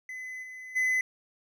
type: tone with level steps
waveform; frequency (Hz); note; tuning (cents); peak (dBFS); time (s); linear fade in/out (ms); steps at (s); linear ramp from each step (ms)
triangle; 2022; B6; +40; -35 / -39 / -22; 0.09-1.01; 2; 0.42 / 0.75; 20
effects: none